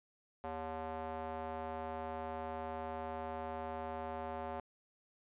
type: tone with band-pass filter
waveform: square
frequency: 80 Hz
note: D#2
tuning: 49 cents sharp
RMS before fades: -42 dBFS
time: 0.44-4.6 s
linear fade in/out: 0 ms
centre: 750 Hz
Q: 2
effects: resampled to 8000 Hz